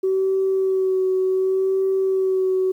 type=tone with vibrato; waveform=sine; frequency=379.1 Hz; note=F#4; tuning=42 cents sharp; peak=-16 dBFS; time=0.03-2.72 s; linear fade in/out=10 ms; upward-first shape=sine; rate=0.68 Hz; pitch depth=20 cents each way; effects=tanh soft clip ceiling -12 dBFS + 9-bit